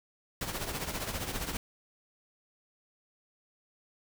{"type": "noise with tremolo", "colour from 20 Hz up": "pink", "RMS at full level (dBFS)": -33, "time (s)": [0.41, 1.57], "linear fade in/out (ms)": 2, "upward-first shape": "triangle", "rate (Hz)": 15, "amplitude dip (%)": 70, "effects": []}